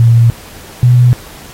sine tone pair in turn, 116.54 / 123.11 Hz, A#2 / B2, 0 / -5 cents, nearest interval minor second, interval 95 cents, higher second, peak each -3 dBFS, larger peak neither, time 0-0.3 / 0.83-1.13 s, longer neither, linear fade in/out 0 ms, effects pink hiss -34 dBFS RMS until 1.53 s + AAC 48 kbps

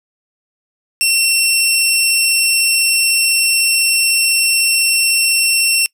15% pulse tone, 2714 Hz, E7, 50 cents sharp, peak -4 dBFS, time 1.01-5.86 s, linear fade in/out 0 ms, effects noise-tail reverb RT60 0.1 s tail -24 dB re dry

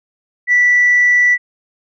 sine tone, 1964 Hz, B6, 10 cents flat, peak -7 dBFS, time 0.47-1.38 s, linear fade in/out 50 ms, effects tanh soft clip ceiling -4 dBFS

